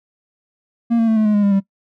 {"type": "tone with pitch steps", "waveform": "triangle", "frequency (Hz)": [233.1, 227.4, 221.8, 216.4, 211.1, 205.9, 200.8, 195.9], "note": ["A#3", "A#3", "A3", "A3", "G#3", "G#3", "G3", "G3"], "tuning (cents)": [0, -43, 14, -29, 29, -15, 42, -1], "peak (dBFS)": -10, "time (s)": [0.9, 1.604], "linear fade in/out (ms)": 20, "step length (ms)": 88, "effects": ["noise-tail reverb RT60 0.1 s tail -20 dB re dry"]}